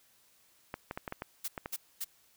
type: clicks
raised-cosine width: 0.5 ms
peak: -22 dBFS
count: 8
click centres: 0.741 / 0.911 / 0.975 / 1.078 / 1.124 / 1.221 / 1.578 / 1.659 s
type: noise bursts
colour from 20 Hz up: blue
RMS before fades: -36 dBFS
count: 3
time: 1.44-2.046 s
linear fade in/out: 10 ms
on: 42 ms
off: 240 ms
effects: white hiss -66 dBFS RMS until 2.36 s